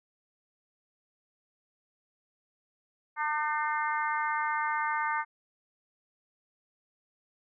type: harmonic tone with a mistuned harmonic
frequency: 301.3 Hz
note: D4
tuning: 44 cents sharp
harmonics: 3 / 4 / 5 / 6 / 7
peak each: -31 / -33 / -35 / -37 / -38 dBFS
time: 3.16-5.25 s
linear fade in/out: 50 ms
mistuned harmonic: 5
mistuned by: +21 cents
effects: none